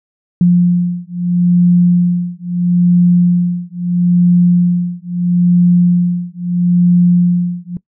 sine beating tone pair, 175.8 / 176.56 Hz, F3 / F3, +12 / +19 cents, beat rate 0.76 Hz, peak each -11 dBFS, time 0.41-7.77 s, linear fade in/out 2 ms, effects noise-tail reverb RT60 0.1 s tail -20 dB re dry

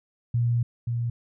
sine tone pair in turn, 118.9 / 118.37 Hz, A#2 / A#2, +35 / +27 cents, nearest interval unison, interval 8 cents, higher first, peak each -20 / -24 dBFS, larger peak first, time 0.34-0.63 / 0.87-1.1 s, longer first, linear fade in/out 5 ms, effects none

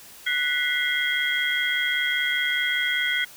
sine tone cluster, 1483 / 1956 / 2101 / 3267 Hz, F#6 / B6 / C7 / G#7, +4 / -17 / +7 / -29 cents, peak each -27 dBFS, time 0.26-3.25 s, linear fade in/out 10 ms, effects white hiss -46 dBFS RMS until 3.36 s

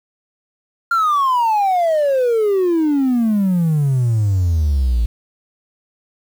triangle exponential sweep, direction down, 1402 to 55 Hz, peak -10 dBFS, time 0.91-5.06 s, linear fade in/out 5 ms, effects tanh soft clip ceiling -8 dBFS + 7-bit

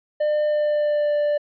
triangle tone with pitch glide, 601 to 589.7 Hz, D5 to D5, +40 to +7 cents, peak -16 dBFS, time 0.2-1.38 s, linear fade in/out 10 ms, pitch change -33 cents, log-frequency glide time 0.41-1.15 s, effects resampled to 11025 Hz

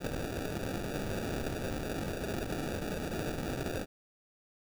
white noise with sample-and-hold, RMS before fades -36 dBFS, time 0-3.86 s, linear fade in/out 50 ms, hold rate 1050 Hz, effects none

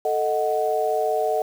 sine chord, D# diminished, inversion second, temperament equal with one note detuned, 440 / 625.1 / 740 Hz, A4 / D#5 / F#5, 0 / +8 / 0 cents, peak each -24 dBFS, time 0.05-1.42 s, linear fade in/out 2 ms, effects 7-bit

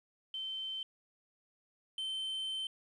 sine / triangle tone pair in turn, 3092 / 3092 Hz, G7 / G7, -24 / -24 cents, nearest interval unison, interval 0 cents, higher neither, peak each -37 / -34 dBFS, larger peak second, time 0.34-0.83 / 1.98-2.67 s, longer second, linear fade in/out 2 ms, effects resampled to 24000 Hz + 11-bit

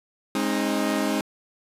sawtooth chord, Ab major, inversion none, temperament equal with one note detuned, 207.7 / 267 / 311.1 Hz, Ab3 / C4 / Eb4, 0 / +35 / 0 cents, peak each -23 dBFS, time 0.35-1.21 s, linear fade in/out 2 ms, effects resampled to 32000 Hz

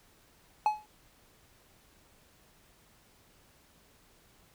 triangle tone with exponential decay, 850 Hz, G#5, 40 cents sharp, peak -18 dBFS, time 0.66-0.86 s, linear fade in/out 1 ms, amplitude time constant 42 ms, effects pink hiss -63 dBFS RMS until 4.54 s

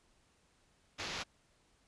violet noise with sample-and-hold, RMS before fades -41 dBFS, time 0.98-1.24 s, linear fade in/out 20 ms, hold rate 8820 Hz, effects pink hiss -71 dBFS RMS until 1.87 s + resampled to 22050 Hz

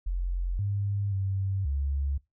sine tone with pitch steps, 44.43 / 100.7 / 96.8 / 69.7 Hz, F1 / G2 / G2 / C#2, +31 / +47 / -21 / +10 cents, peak -26 dBFS, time 0.06-2.18 s, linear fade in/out 10 ms, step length 530 ms, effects noise-tail reverb RT60 0.2 s tail -21 dB re dry

